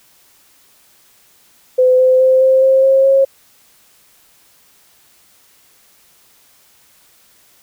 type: tone with pitch steps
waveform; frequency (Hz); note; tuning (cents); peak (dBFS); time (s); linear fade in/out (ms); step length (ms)
sine; 509 / 514.3 / 519.7 / 525.1 / 530.6 / 536.2 / 541.8; C5 / C5 / C5 / C5 / C5 / C5 / C#5; -48 / -30 / -12 / +6 / +24 / +42 / -40; -7; 1.78-3.25; 10; 210
effects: white hiss -51 dBFS RMS until 7.62 s